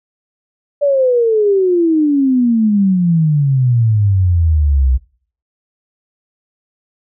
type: exponential sweep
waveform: sine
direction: down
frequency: 584 to 61.74 Hz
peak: -9 dBFS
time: 0.81-4.98 s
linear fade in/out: 20 ms
effects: noise-tail reverb RT60 0.5 s tail -22 dB re dry